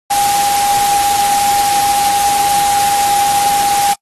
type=tone in noise; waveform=sine; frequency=810 Hz; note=G#5; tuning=43 cents flat; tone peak=-11 dBFS; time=0.1-3.94 s; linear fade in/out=10 ms; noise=white; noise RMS=-18 dBFS; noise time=0.1-3.94 s; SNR=+4 dB; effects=noise-tail reverb RT60 0.1 s tail -26 dB re dry + AAC 32 kbps